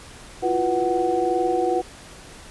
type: tone cluster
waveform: sine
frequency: 337.2 / 359.4 / 489.3 / 745 Hz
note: E4 / F4 / B4 / F#5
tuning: +39 / +50 / -16 / +12 cents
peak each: -26 / -24 / -25 / -23 dBFS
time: 0.42-1.82 s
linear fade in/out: 20 ms
effects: pink hiss -43 dBFS RMS until 2.5 s + resampled to 24000 Hz